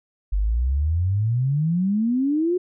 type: exponential sweep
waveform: sine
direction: up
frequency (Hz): 46.83 to 370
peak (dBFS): -18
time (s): 0.32-2.58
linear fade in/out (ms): 10
effects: none